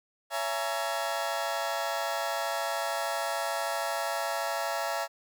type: chord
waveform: 30% pulse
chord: A# half-diminished seventh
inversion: first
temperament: just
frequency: 559.4 / 671.3 / 839.1 / 932.3 Hz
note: C#5 / E5 / G#5 / A#5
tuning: +16 / +31 / +18 / 0 cents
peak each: -34 / -30 / -33 / -34 dBFS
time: 0.3-5.08 s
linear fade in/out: 50 ms
effects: none

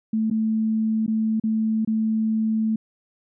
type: tone with dropouts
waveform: sine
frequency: 220 Hz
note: A3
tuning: in tune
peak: -19 dBFS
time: 0.13-2.76 s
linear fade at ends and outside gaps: 5 ms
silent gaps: 0.301-0.31 / 1.064-1.078 / 1.399-1.437 / 1.849-1.874 s
effects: none

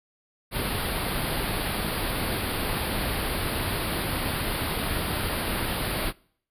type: band-stop noise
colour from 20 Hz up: pink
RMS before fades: -28 dBFS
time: 0.51-6.13 s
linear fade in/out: 50 ms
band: 4800 to 9100 Hz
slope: 96 dB/octave
effects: noise-tail reverb RT60 0.6 s tail -25 dB re dry + resampled to 32000 Hz

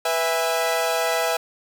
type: chord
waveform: sawtooth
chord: E major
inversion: second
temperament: equal with one note detuned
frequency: 493.9 / 659.3 / 817.3 Hz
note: B4 / E5 / G#5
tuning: 0 / 0 / -28 cents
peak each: -22 / -19 / -23 dBFS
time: 0.05-1.37 s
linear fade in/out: 5 ms
effects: none

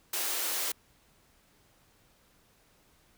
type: high-pass noise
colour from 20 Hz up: white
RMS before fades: -32 dBFS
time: 0.13-0.72 s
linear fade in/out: 5 ms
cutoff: 280 Hz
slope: 96 dB/octave
effects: pink hiss -65 dBFS RMS until 3.17 s

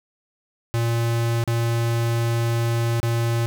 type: tone with dropouts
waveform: square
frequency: 116.54 Hz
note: A#2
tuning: in tune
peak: -20 dBFS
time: 0.74-3.46 s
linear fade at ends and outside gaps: 0 ms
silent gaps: 1.439-1.476 / 3.001-3.03 s
effects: none

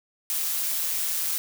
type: noise with amplitude modulation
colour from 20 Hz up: blue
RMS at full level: -25 dBFS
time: 0.3-1.38 s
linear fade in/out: 0 ms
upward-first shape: sine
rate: 163 Hz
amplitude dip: 45%
effects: none

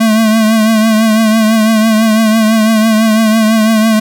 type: tone with vibrato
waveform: square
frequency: 220 Hz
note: A3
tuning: in tune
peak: -7 dBFS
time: 0-4 s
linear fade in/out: 10 ms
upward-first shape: triangle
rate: 6 Hz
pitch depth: 54 cents each way
effects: none

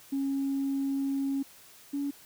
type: tone pair in turn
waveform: sine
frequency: 274.2 / 282.6 Hz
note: C#4 / C#4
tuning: -19 / +34 cents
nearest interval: minor second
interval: 53 cents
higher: second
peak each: -26 / -28 dBFS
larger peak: first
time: 0.12-1.43 / 1.93-2.11 s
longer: first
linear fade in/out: 10 ms
effects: tanh soft clip ceiling -23 dBFS + white hiss -54 dBFS RMS until 2.25 s

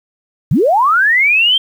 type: linear sweep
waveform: sine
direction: up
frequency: 103.83 to 3192 Hz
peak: -8 dBFS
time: 0.51-1.58 s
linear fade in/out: 5 ms
effects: 7-bit

